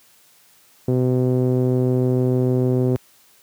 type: tone with low-pass filter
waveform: sawtooth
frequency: 126.7 Hz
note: B2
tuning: 45 cents sharp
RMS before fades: -18 dBFS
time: 0.88-2.96 s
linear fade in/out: 0 ms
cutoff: 420 Hz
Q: 2.1
effects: white hiss -54 dBFS RMS until 3.42 s + high-pass 80 Hz 12 dB/octave